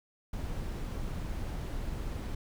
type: noise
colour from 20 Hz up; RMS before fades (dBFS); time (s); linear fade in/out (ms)
brown; -36; 0.33-2.35; 5
effects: none